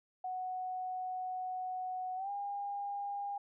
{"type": "tone with pitch glide", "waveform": "sine", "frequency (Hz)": [740, 807], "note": ["F#5", "G#5"], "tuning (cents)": [0, -50], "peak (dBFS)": -36, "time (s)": [0.24, 3.38], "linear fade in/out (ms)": 5, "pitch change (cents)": 150, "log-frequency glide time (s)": [2.16, 2.3], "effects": []}